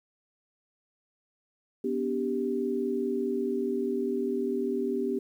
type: chord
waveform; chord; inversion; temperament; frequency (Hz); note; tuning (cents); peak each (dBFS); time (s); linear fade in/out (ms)
sine; G major; first; equal with one note detuned; 246.9 / 287.1 / 392; B3 / D4 / G4; 0 / -39 / 0; -31 / -34 / -29; 1.84-5.19; 5
effects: 10-bit